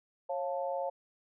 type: chord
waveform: sine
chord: Db augmented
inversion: none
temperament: equal with one note detuned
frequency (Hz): 546.1 / 698.5 / 880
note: Db5 / F5 / A5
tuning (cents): -26 / 0 / 0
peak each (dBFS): -34 / -37 / -39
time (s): 0.29-0.9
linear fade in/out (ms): 10
effects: none